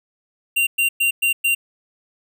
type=tone bursts; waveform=square; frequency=2770 Hz; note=F7; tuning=15 cents flat; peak=-16 dBFS; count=5; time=0.56-1.55 s; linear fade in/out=10 ms; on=110 ms; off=110 ms; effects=none